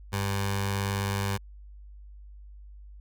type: tone with notch filter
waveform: 15% pulse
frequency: 99 Hz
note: G2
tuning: 18 cents sharp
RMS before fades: -29 dBFS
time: 0.12-1.38 s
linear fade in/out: 20 ms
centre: 280 Hz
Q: 0.76
effects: added 50 Hz sine -44 dBFS peak until 3 s